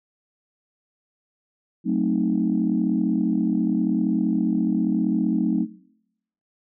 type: chord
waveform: sine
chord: F# diminished seventh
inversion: none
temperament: equal with one note detuned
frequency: 185 / 220 / 260.9 / 311.1 Hz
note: F#3 / A3 / C4 / Eb4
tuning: 0 / 0 / -5 / 0 cents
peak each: -24 / -24 / -25 / -25 dBFS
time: 1.84-5.67 s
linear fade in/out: 50 ms
effects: noise-tail reverb RT60 0.8 s tail -21 dB re dry + tanh soft clip ceiling -10 dBFS